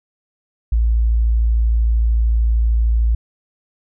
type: tone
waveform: sine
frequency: 56.6 Hz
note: A1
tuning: 50 cents sharp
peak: -12 dBFS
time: 0.72-3.15 s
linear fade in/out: 5 ms
effects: none